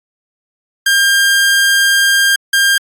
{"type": "tone pair in turn", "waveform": "sawtooth", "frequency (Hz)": [1602, 1602], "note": ["G6", "G6"], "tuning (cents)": [37, 37], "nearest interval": "unison", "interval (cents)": 0, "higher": "neither", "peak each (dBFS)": -5, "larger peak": "neither", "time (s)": [[0.86, 2.36], [2.53, 2.78]], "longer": "first", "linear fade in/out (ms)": 5, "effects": ["AAC 64 kbps"]}